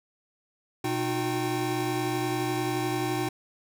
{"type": "tone cluster", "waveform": "square", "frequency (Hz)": [123.8, 308.2, 360, 776], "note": ["B2", "D#4", "F#4", "G5"], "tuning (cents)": [5, -16, -47, -18], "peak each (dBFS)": [-34, -32, -32, -34], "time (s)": [0.84, 3.29], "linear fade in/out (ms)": 5, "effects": []}